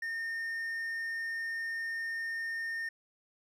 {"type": "tone", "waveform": "triangle", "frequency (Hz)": 1825, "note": "A#6", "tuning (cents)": -37, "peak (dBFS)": -32, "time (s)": [0.02, 2.89], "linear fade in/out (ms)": 5, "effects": []}